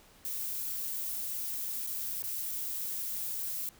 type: noise with dropouts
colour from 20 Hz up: violet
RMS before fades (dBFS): -36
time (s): 0.25-3.69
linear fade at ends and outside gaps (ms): 0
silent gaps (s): 1.865-1.872 / 2.222-2.239
effects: pink hiss -59 dBFS RMS until 3.79 s